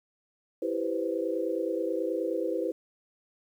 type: chord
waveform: sine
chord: C major seventh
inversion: first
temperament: equal with one note detuned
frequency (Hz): 330.6 / 392 / 493.9 / 523.3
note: E4 / G4 / B4 / C5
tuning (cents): +5 / 0 / 0 / 0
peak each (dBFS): -32 / -34 / -32 / -34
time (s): 0.62-2.72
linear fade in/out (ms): 5
effects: 10-bit